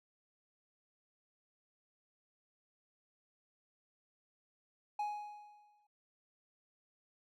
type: tone with exponential decay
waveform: triangle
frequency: 834 Hz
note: G#5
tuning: 7 cents sharp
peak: -31 dBFS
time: 4.99-5.87 s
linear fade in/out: 5 ms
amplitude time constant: 190 ms
effects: none